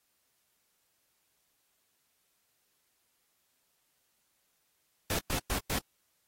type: noise bursts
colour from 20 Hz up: pink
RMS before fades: -32 dBFS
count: 4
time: 5.1-5.786 s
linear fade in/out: 2 ms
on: 89 ms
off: 110 ms
effects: white hiss -75 dBFS RMS until 6.27 s + AAC 48 kbps